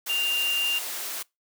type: tone in noise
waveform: sine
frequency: 2794 Hz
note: F7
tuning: in tune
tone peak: -23 dBFS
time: 0.09-0.79 s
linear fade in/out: 10 ms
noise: white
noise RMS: -33 dBFS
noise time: 0.06-1.23 s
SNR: +7 dB
effects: noise-tail reverb RT60 0.2 s tail -24 dB re dry + high-pass 400 Hz 12 dB/octave